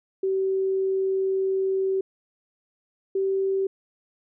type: tone pair in turn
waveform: sine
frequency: 383.3 / 386.6 Hz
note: G4 / G4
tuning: -39 / -24 cents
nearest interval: unison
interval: 15 cents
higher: second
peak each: -21 dBFS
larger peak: neither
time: 0.23-2.01 / 3.15-3.67 s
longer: first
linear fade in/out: 5 ms
effects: none